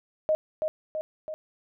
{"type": "tone with echo", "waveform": "sine", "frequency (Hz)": 622.3, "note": "D#5", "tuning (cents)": 0, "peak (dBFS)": -20, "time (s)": [0.29, 0.35], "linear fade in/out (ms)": 0, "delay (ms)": 330, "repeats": 3, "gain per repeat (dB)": -4, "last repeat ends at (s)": 1.34, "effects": []}